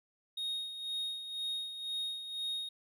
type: tone with tremolo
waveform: triangle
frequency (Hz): 3729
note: A#7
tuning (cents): 0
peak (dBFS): -32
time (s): 0.37-2.69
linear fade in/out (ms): 5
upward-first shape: sine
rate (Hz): 2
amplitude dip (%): 60
effects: none